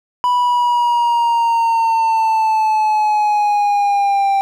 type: linear sweep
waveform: triangle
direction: down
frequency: 987.8 to 784 Hz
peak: -10 dBFS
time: 0.24-4.41 s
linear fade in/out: 0 ms
effects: none